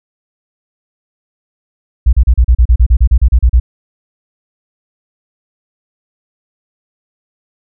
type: tone bursts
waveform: sine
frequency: 59.7 Hz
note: A#1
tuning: 42 cents sharp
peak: -3 dBFS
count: 15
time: 2.06-3.6 s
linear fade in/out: 10 ms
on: 70 ms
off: 35 ms
effects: none